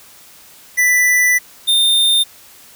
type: tone pair in turn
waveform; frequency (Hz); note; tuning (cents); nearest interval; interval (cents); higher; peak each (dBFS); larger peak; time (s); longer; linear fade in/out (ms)
square; 1982 / 3625; B6 / A#7; +6 / -49; minor seventh; 1045; second; -11; neither; 0.77-1.39 / 1.67-2.24; first; 20
effects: white hiss -43 dBFS RMS until 2.75 s